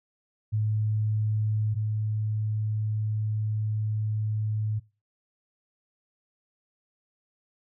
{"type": "tone pair in turn", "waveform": "sine", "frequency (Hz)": [107.5, 107.5], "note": ["A2", "A2"], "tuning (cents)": [-40, -40], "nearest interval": "unison", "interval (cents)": 0, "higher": "neither", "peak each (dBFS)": [-23, -25], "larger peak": "first", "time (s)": [[0.52, 1.75], [1.75, 4.8]], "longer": "second", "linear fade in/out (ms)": 20, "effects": ["noise-tail reverb RT60 0.3 s tail -21 dB re dry"]}